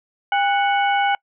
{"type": "harmonic tone with a mistuned harmonic", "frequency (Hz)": 740, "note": "F#5", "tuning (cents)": 0, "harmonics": [1, 2, 3, 4], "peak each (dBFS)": [-17, -23, -27, -29], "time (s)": [0.32, 1.15], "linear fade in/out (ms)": 2, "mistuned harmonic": 1, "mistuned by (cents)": 140, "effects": ["noise-tail reverb RT60 0.1 s tail -26 dB re dry"]}